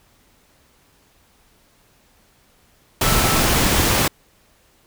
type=tone in noise; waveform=sine; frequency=1318.5 Hz; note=E6; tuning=in tune; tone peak=-25 dBFS; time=3.03-3.4 s; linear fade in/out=5 ms; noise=pink; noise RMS=-17 dBFS; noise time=3.01-4.08 s; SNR=-11 dB; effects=pink hiss -57 dBFS RMS until 4.86 s